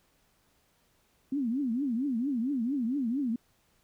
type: tone with vibrato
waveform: sine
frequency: 254.9 Hz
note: C4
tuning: 45 cents flat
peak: -27 dBFS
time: 1.32-3.36 s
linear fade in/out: 5 ms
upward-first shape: triangle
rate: 4.4 Hz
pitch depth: 280 cents each way
effects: pink hiss -69 dBFS RMS until 3.83 s